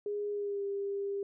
sine tone with pitch glide, 412.2 to 399.1 Hz, G#4 to G4, -13 to +31 cents, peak -32 dBFS, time 0.06-1.23 s, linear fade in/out 2 ms, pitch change -56 cents, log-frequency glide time 0.31-0.63 s, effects none

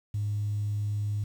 sine tone, 103.83 Hz, G#2, in tune, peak -26 dBFS, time 0.14-1.24 s, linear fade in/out 5 ms, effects tanh soft clip ceiling -22 dBFS + 9-bit

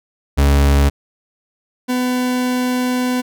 40% pulse tone pair in turn, 70.3 / 250.5 Hz, C#2 / B3, +25 / +25 cents, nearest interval octave + minor seventh, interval 2200 cents, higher second, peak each -9 / -15 dBFS, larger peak first, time 0.37-0.9 / 1.88-3.22 s, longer second, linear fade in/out 20 ms, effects none

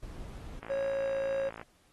brown noise, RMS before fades -43 dBFS, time 0.02-0.6 s, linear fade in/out 10 ms
click train, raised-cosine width 0.5 ms, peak -28 dBFS, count 56, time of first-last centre 0.63-1.614 s, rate 55.9 Hz
triangle tone with pitch glide, 548 to 544.2 Hz, C#5 to C#5, -20 to -32 cents, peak -27 dBFS, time 0.69-1.5 s, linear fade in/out 20 ms, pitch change -12 cents, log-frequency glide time 0.91-1.12 s
effects pink hiss -67 dBFS RMS until 1.92 s + AAC 32 kbps

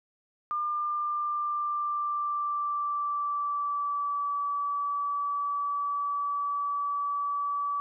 sine tone with pitch glide, 1200 to 1149.1 Hz, D6 to D6, +37 to -38 cents, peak -27 dBFS, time 0.51-7.8 s, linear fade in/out 0 ms, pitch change -75 cents, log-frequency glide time 0.65-4.33 s, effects none

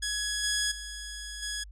10% pulse tone with level steps, 1675 Hz, G#6, 14 cents sharp, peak -20 / -17 / -29 / -23 dBFS, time 0.02-1.64 s, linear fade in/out 10 ms, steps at 0.43 / 0.71 / 1.42 s, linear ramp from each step 10 ms, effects added 50 Hz sine -44 dBFS peak until 1.71 s + resampled to 22050 Hz

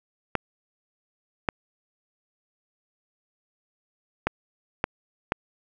clicks, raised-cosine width 0.5 ms, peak -7 dBFS, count 5, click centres 0.353 / 1.488 / 4.27 / 4.841 / 5.321 s, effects none

